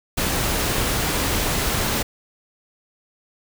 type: noise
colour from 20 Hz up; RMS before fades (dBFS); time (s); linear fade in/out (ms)
pink; -22; 0.17-2.03; 10
effects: none